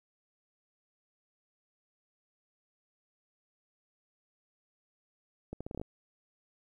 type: accelerating click train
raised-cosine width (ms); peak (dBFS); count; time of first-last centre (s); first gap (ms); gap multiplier
2; -26; 8; 5.53-5.815; 76; 0.78
effects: 11-bit